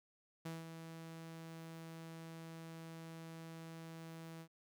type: tone with ADSR envelope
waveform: sawtooth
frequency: 163.6 Hz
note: E3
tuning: 13 cents flat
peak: -38 dBFS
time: 0.45-4.48 s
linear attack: 8 ms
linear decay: 180 ms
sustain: -7 dB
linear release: 72 ms
effects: none